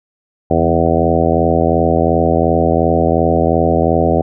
harmonic tone with a mistuned harmonic, 82.8 Hz, E2, 8 cents sharp, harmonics 1 / 2 / 3 / 4 / 5 / 6 / 7 / 8 / 9, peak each -19 / -19 / -19 / -19 / -19 / -19 / -19 / -19 / -19 dBFS, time 0.5-4.22 s, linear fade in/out 10 ms, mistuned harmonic 2, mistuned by -28 cents, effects none

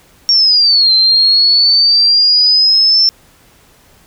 sine exponential two-way sweep, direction down then up, 5570 to 4096 to 5370 Hz, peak -6 dBFS, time 0.29-3.09 s, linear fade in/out 0 ms, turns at 0.93 s, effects pink hiss -47 dBFS RMS until 4.06 s

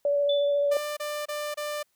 sine tone with vibrato, 573 Hz, D5, 43 cents flat, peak -21 dBFS, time 0.05-0.77 s, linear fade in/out 2 ms, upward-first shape square, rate 14 Hz, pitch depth 9 cents each way
sine tone with exponential decay, 3489 Hz, A7, 15 cents flat, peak -27 dBFS, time 0.29-0.75 s, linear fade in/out 5 ms, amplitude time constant 100 ms
sawtooth tone bursts, 594 Hz, D5, 20 cents sharp, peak -26 dBFS, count 4, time 0.71-1.831 s, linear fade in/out 10 ms, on 260 ms, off 27 ms
effects white hiss -72 dBFS RMS until 1.95 s

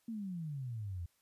sine exponential sweep, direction down, 234.3 to 82.41 Hz, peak -38 dBFS, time 0.08-1.06 s, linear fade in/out 5 ms, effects white hiss -75 dBFS RMS until 1.21 s + resampled to 32000 Hz

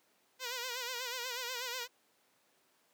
5% pulse tone with vibrato, 494.8 Hz, B4, 3 cents sharp, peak -26 dBFS, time 0.39-1.88 s, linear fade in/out 50 ms, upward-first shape sine, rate 8.2 Hz, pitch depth 87 cents each way, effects pink hiss -71 dBFS RMS until 2.93 s + high-pass 300 Hz 12 dB/octave

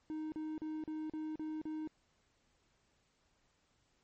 triangle tone bursts, 311.1 Hz, D#4, in tune, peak -36 dBFS, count 7, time 0.1-1.874 s, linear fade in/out 0 ms, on 220 ms, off 39 ms, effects pink hiss -75 dBFS RMS until 4.03 s + MP3 32 kbps

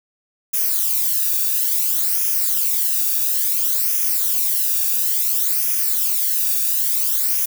violet noise with flanger, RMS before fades -19 dBFS, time 0.53-7.46 s, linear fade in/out 10 ms, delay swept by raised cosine 0.24 to 0.98 ms, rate 0.58 Hz, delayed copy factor -0.7, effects none

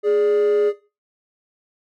triangle tone pair together, 415.3 / 587.3 Hz, G#4 / D5, 0 / 0 cents, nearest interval tritone, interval 600 cents, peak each -11 / -22 dBFS, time 0.03-0.73 s, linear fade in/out 50 ms, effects noise-tail reverb RT60 0.3 s tail -17 dB re dry + tanh soft clip ceiling -11 dBFS

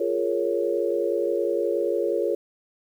sine chord, Bb minor seventh, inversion second, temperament equal, 349.2 / 415.3 / 466.2 / 554.4 Hz, F4 / Ab4 / Bb4 / Db5, 0 / 0 / 0 / 0 cents, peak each -27 dBFS, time 0-2.35 s, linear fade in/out 5 ms, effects 9-bit

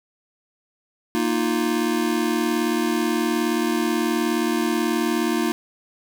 square chord, Bb suspended fourth, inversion none, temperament just, 233.1 / 310.8 / 349.6 Hz, Bb3 / Eb4 / F4, 0 / -2 / +2 cents, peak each -25 dBFS, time 1.15-5.52 s, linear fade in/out 0 ms, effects none

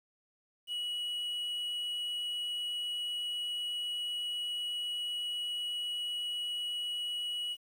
triangle tone with quantisation, 2923 Hz, F#7, 22 cents flat, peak -32 dBFS, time 0.67-7.57 s, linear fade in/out 50 ms, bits 10, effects none

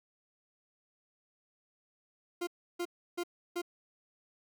40% pulse tone bursts, 349.2 Hz, F4, in tune, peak -32 dBFS, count 4, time 2.41-3.618 s, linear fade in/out 10 ms, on 62 ms, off 320 ms, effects none

